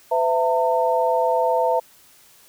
sine tone cluster, 505 / 665 / 907 Hz, B4 / E5 / A#5, +39 / +15 / -48 cents, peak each -21 dBFS, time 0.11-1.8 s, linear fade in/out 10 ms, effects white hiss -52 dBFS RMS until 2.48 s

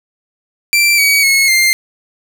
sawtooth tone with pitch steps, 2349 / 2264 / 2182 / 2102 Hz, D7 / C#7 / C#7 / C7, 0 / +36 / -28 / +7 cents, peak -5 dBFS, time 0.73-1.73 s, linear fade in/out 0 ms, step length 250 ms, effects none

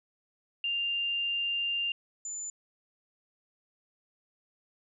sine tone pair in turn, 2794 / 7040 Hz, F7 / A8, 0 / 0 cents, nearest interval octave + major third, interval 1600 cents, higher second, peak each -28 / -35 dBFS, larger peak first, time 0.64-1.92 / 2.25-2.5 s, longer first, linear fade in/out 2 ms, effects none

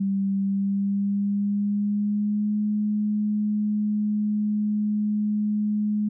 sine tone with pitch glide, 196 to 210.1 Hz, G3 to G#3, 0 to +20 cents, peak -21 dBFS, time 0-6.09 s, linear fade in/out 10 ms, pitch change +120 cents, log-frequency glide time 0.4-2.57 s, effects none

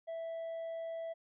sine tone with hard clipping, 659 Hz, E5, 1 cent flat, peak -39 dBFS, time 0.07-1.14 s, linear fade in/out 20 ms, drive 2 dB, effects resampled to 11025 Hz

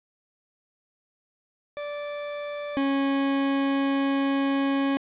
40% pulse tone pair in turn, 584 / 275.1 Hz, D5 / C#4, -10 / -13 cents, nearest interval octave + minor second, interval 1303 cents, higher first, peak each -30 / -21 dBFS, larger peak second, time 1.77-2.77 / 2.77-4.97 s, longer second, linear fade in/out 0 ms, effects resampled to 8000 Hz + 9-bit

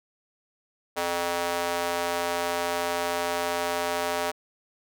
square tone with high-pass filter, 86.6 Hz, F2, 14 cents flat, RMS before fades -28 dBFS, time 0.96-4.32 s, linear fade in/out 20 ms, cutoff 600 Hz, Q 1.4, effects none

